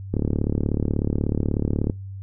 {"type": "click train", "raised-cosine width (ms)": 3, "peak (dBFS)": -9, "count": 65, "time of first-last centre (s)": [0.14, 1.898], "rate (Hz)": 36.4, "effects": ["noise-tail reverb RT60 0.2 s tail -22 dB re dry", "added 97 Hz sine -32 dBFS peak until 2.22 s"]}